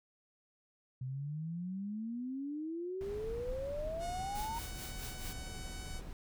sine exponential sweep, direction up, 125.6 to 932.3 Hz, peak -37 dBFS, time 1.01-4.59 s, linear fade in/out 5 ms
brown noise, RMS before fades -44 dBFS, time 3.01-6.13 s, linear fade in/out 0 ms
5% pulse tone with pitch glide, 729 to 749.5 Hz, F#5 to F#5, -26 to +22 cents, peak -36 dBFS, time 3.99-6.02 s, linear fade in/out 50 ms, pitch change +48 cents, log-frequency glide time 4.15-4.79 s
white noise with tremolo, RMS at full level -47 dBFS, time 4.35-5.33 s, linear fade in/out 2 ms, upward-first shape sine, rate 4.6 Hz, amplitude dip 80%
effects none

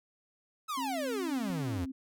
45% pulse exponential sweep, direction down, 1318.5 to 79.9 Hz, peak -33 dBFS, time 0.68-1.86 s, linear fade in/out 20 ms
sine tone with vibrato, 266.4 Hz, C4, 31 cents sharp, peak -36 dBFS, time 0.77-1.92 s, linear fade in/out 10 ms, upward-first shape square, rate 2.5 Hz, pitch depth 13 cents each way
click, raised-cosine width 3 ms, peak -38 dBFS, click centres 1.502 s
effects none

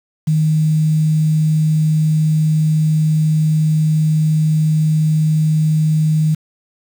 sine tone with quantisation, 155.7 Hz, D#3, 2 cents sharp, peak -11 dBFS, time 0.27-6.35 s, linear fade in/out 10 ms, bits 6, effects none

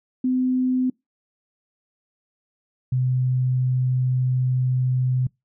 sine tone pair in turn, 255.2 / 127.6 Hz, C4 / C3, -43 / -43 cents, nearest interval octave, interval 1200 cents, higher first, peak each -18 dBFS, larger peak neither, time 0.24-0.9 / 2.92-5.27 s, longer second, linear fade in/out 5 ms, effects noise-tail reverb RT60 0.2 s tail -26 dB re dry

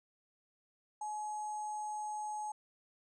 sine tone with sample-and-hold, 848 Hz, G#5, 36 cents sharp, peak -37 dBFS, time 1.01-2.52 s, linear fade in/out 5 ms, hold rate 7350 Hz, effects resampled to 22050 Hz

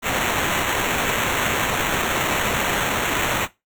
blue noise with sample-and-hold, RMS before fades -22 dBFS, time 0.02-3.48 s, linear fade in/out 50 ms, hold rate 4900 Hz, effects noise-tail reverb RT60 0.2 s tail -17 dB re dry

